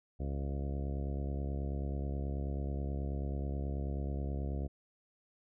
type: harmonic tone with a mistuned harmonic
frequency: 69.3 Hz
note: C#2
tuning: in tune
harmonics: 1 / 2 / 3 / 4 / 5 / 6 / 7 / 8 / 9 / 10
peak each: -35 / -41 / -45 / -47 / -49 / -51 / -52 / -53 / -54 / -55 dBFS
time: 0.19-4.68 s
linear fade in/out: 20 ms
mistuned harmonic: 10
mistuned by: +18 cents
effects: none